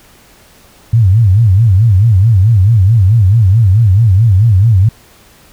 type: tone with vibrato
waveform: sine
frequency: 103.9 Hz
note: G#2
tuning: 1 cent sharp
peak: -4 dBFS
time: 0.93-4.89 s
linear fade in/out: 5 ms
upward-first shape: sine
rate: 4.6 Hz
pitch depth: 230 cents each way
effects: pink hiss -43 dBFS RMS until 5.52 s